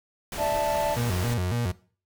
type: noise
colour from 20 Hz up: pink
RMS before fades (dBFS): -35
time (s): 0.32-1.34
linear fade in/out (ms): 2
type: chord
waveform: triangle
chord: D suspended second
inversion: none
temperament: equal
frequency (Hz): 587.3 / 659.3 / 880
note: D5 / E5 / A5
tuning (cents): 0 / 0 / 0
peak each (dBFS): -25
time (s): 0.37-0.98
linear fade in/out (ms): 50
type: tone with vibrato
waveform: 35% pulse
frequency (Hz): 103.83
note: G#2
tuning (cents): 0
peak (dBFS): -23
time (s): 0.96-1.72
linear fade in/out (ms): 10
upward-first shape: square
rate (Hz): 3.6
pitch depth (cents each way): 240
effects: noise-tail reverb RT60 0.4 s tail -19 dB re dry